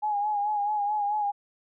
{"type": "tone with vibrato", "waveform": "sine", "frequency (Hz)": 830.6, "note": "G#5", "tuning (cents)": 0, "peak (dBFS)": -24, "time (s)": [0.02, 1.32], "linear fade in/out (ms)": 20, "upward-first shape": "sine", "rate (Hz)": 4.6, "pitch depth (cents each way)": 46, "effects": []}